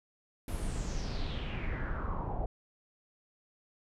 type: noise with low-pass filter sweep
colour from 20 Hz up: brown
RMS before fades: -35 dBFS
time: 0.48-2.46 s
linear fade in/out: 2 ms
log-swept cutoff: 12000 to 690 Hz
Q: 4.9
effects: none